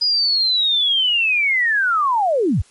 sine linear sweep, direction down, 4978 to 55 Hz, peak -14 dBFS, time 0.01-2.62 s, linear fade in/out 10 ms, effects white hiss -52 dBFS RMS until 2.7 s + MP3 48 kbps

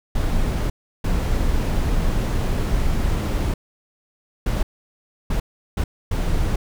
brown noise bursts at uneven times, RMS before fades -20 dBFS, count 6, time 0.15-0.7 / 1.04-3.54 / 4.46-4.63 / 5.3-5.4 / 5.77-5.84 / 6.11-6.56 s, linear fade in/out 5 ms, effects none

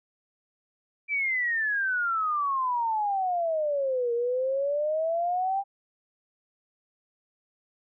sine exponential two-way sweep, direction down then up, 2349 to 466.8 to 800 Hz, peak -24 dBFS, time 1.08-5.64 s, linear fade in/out 50 ms, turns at 4.13 s, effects none

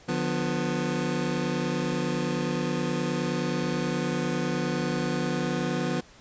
25% pulse chord, B diminished, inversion first, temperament just, 148.16 / 177.8 / 246.9 Hz, D3 / F3 / B3, +16 / +31 / 0 cents, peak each -28 / -26 / -26 dBFS, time 0.08-6.01 s, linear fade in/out 10 ms, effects pink hiss -53 dBFS RMS until 6.2 s + resampled to 16000 Hz

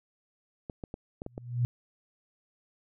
clicks, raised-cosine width 2 ms, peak -24 dBFS, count 6, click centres 0.698 / 0.838 / 0.941 / 1.219 / 1.264 / 1.379 s
sine tone with exponential growth, 121.4 Hz, B2, 29 cents flat, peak -21 dBFS, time 1.27-1.65 s, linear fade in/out 0 ms, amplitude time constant 81 ms
effects none

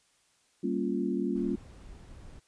sine chord, G half-diminished seventh, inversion none, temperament equal, 196 / 233.1 / 277.2 / 349.2 Hz, G3 / Bb3 / Db4 / F4, 0 / 0 / 0 / 0 cents, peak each -33 dBFS, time 0.63-1.56 s, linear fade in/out 10 ms
brown noise, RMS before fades -48 dBFS, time 1.35-2.4 s, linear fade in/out 10 ms
effects white hiss -68 dBFS RMS until 2.47 s + resampled to 22050 Hz

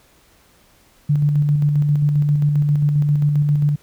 sine tone with tremolo, 146.8 Hz, D3, in tune, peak -12 dBFS, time 1.09-3.76 s, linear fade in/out 10 ms, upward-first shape square, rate 7.5 Hz, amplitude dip 30%, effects pink hiss -54 dBFS RMS until 3.82 s

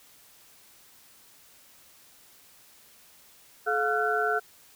sine tone cluster, 429.6 / 708 / 1368 / 1499 Hz, A4 / F5 / F6 / F#6, -41 / +23 / -36 / +22 cents, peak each -29 dBFS, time 3.66-4.4 s, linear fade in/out 20 ms, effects white hiss -56 dBFS RMS until 4.75 s

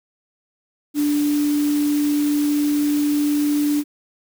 sine tone in noise, 293.3 Hz, D4, 2 cents flat, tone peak -16 dBFS, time 0.94-3.84 s, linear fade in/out 50 ms, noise white, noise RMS -33 dBFS, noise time 0.94-3.84 s, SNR +14 dB, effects none

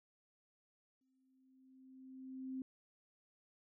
sine tone with exponential growth, 261.6 Hz, C4, in tune, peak -39 dBFS, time 1.01-2.62 s, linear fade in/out 2 ms, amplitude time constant 350 ms, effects none

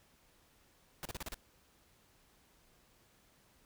pink noise bursts, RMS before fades -42 dBFS, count 6, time 1.03-1.343 s, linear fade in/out 0 ms, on 23 ms, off 35 ms, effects pink hiss -68 dBFS RMS until 3.65 s

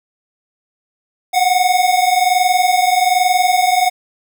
square tone pair together, 721.8 / 743 Hz, F#5 / F#5, -43 / +7 cents, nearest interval minor second, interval 50 cents, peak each -15 dBFS, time 1.33-3.9 s, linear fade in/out 20 ms, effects 8-bit

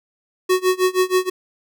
square tone with tremolo, 369.7 Hz, F#4, 1 cent flat, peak -13 dBFS, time 0.49-1.3 s, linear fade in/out 10 ms, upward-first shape sine, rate 6.3 Hz, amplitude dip 95%, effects none

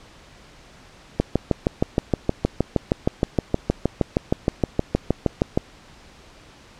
click train, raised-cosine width 2 ms, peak -4 dBFS, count 29, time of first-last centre 1.2-5.575 s, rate 6.4 Hz, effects pink hiss -48 dBFS RMS until 6.79 s + low-pass 6000 Hz 12 dB/octave

